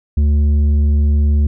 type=tone with tanh clipping; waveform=sine; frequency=73.42 Hz; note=D2; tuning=in tune; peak=-11 dBFS; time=0.17-1.47 s; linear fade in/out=5 ms; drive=7 dB; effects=none